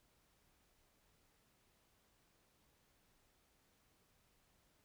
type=silence; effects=pink hiss -75 dBFS RMS until 4.84 s